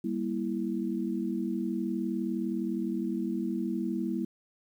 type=chord; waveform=sine; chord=E diminished; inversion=first; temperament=just; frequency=197.78 / 237.3 / 329.6 Hz; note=G3 / Bb3 / E4; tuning=+16 / +31 / 0 cents; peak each=-33 dBFS; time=0.04-4.25 s; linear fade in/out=5 ms; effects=10-bit